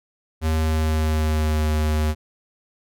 square tone with pitch glide, 79.2 to 76.86 Hz, D#2 to D#2, +31 to -21 cents, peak -19 dBFS, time 0.41-2.15 s, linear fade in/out 50 ms, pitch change -52 cents, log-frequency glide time 0.51-1.68 s, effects none

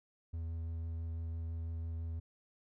triangle tone with vibrato, 82.3 Hz, E2, 2 cents flat, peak -35 dBFS, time 0.33-2.2 s, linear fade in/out 10 ms, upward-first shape sine, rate 6 Hz, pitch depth 10 cents each way, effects none

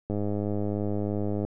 click train, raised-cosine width 2 ms, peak -17 dBFS, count 140, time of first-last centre 0.1-1.45 s, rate 103 Hz, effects none

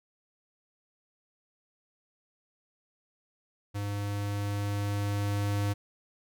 square tone with level ramp, 101.8 Hz, G#2, 34 cents flat, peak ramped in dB -32 to -27 dBFS, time 3.74-5.74 s, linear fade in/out 20 ms, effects none

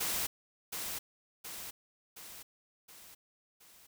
white noise with echo, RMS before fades -34 dBFS, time 0-0.27 s, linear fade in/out 10 ms, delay 720 ms, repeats 5, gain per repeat -5 dB, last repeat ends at 3.87 s, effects none

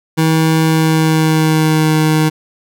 25% pulse tone with pitch glide, 159.9 to 155.89 Hz, D#3 to D#3, +48 to +4 cents, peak -6 dBFS, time 0.17-2.3 s, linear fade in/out 20 ms, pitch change -44 cents, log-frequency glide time 0.64-1.95 s, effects none

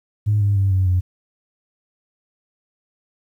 sine tone with pitch steps, 105 / 101.25 / 97.63 / 94.14 / 90.78 Hz, G#2 / G#2 / G2 / F#2 / F#2, +19 / -43 / -7 / +30 / -32 cents, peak -13 dBFS, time 0.26-1.01 s, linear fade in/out 20 ms, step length 150 ms, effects tanh soft clip ceiling -10 dBFS + 9-bit

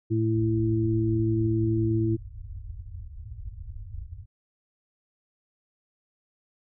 harmonic tone, 111 Hz, A2, 16 cents sharp, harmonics 1 / 2 / 3, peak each -24 / -33 / -25 dBFS, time 0.1-2.17 s, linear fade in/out 20 ms
white low-pass noise, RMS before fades -39 dBFS, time 0.34-4.26 s, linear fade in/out 20 ms, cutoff 110 Hz, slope 96 dB/octave
effects none

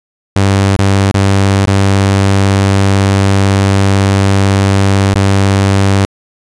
sawtooth tone with dropouts, 98 Hz, G2, in tune, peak -3 dBFS, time 0.36-6.05 s, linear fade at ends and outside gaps 0 ms, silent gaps 0.763-0.79 / 1.112-1.143 / 1.657-1.674 / 5.14-5.156 s, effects resampled to 22050 Hz

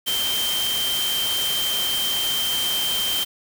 sine tone in noise, 3136 Hz, G7, in tune, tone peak -22 dBFS, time 0.06-3.25 s, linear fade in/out 20 ms, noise white, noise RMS -27 dBFS, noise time 0.06-3.25 s, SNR +2 dB, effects none

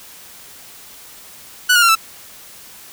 sawtooth tone with pitch steps, 1480 / 1425.5 / 1372.9 / 1322.3 Hz, F#6 / F6 / F6 / E6, 0 / +35 / -30 / +5 cents, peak -6 dBFS, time 1.69-1.954 s, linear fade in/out 10 ms, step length 66 ms, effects white hiss -40 dBFS RMS until 2.92 s

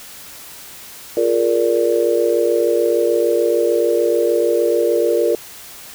sine chord, Bb dominant seventh, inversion second, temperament just, 349.6 / 419.5 / 466.2 / 582.7 Hz, F4 / Ab4 / Bb4 / D5, +2 / +17 / 0 / -14 cents, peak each -19 / -22 / -16 / -20 dBFS, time 1.17-5.35 s, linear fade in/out 2 ms, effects white hiss -37 dBFS RMS until 5.94 s

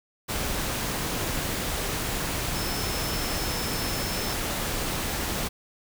sine tone in noise, 5274 Hz, E8, in tune, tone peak -36 dBFS, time 2.54-4.35 s, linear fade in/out 20 ms, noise pink, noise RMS -29 dBFS, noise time 0.28-5.49 s, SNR -10 dB, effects none

